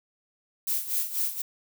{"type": "noise with tremolo", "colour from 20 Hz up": "violet", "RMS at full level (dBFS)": -26, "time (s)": [0.67, 1.42], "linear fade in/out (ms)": 5, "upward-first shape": "sine", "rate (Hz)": 4.1, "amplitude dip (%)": 75, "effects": []}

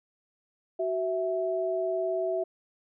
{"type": "tone pair together", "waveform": "sine", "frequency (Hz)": [374.8, 657.1], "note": ["F#4", "E5"], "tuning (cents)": [22, -6], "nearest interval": "minor seventh", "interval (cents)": 972, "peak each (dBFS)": [-30, -28], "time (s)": [0.79, 2.44], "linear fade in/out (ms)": 10, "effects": []}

